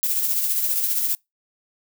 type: noise with tremolo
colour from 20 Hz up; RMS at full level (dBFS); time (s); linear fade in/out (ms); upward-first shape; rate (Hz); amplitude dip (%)
violet; -20; 0.03-1.15; 0; triangle; 15; 50
effects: noise-tail reverb RT60 0.2 s tail -26 dB re dry